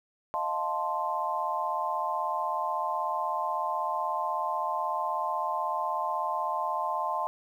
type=chord; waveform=sine; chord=F dominant seventh; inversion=third; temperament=equal; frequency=622.3 / 698.5 / 880 / 1046.5 Hz; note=Eb5 / F5 / A5 / C6; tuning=0 / 0 / 0 / 0 cents; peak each=-36 / -35 / -32 / -31 dBFS; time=0.34-7.27 s; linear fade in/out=0 ms; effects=10-bit